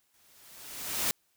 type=noise with exponential growth; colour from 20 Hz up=white; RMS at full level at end=-27 dBFS; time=0.14-1.11 s; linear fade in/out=0 ms; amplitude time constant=210 ms; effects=white hiss -72 dBFS RMS until 1.36 s